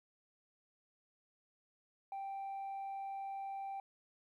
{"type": "tone", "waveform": "sine", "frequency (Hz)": 784, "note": "G5", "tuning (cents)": 0, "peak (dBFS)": -38, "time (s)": [2.12, 3.8], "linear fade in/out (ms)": 2, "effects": ["tanh soft clip ceiling -39 dBFS", "13-bit"]}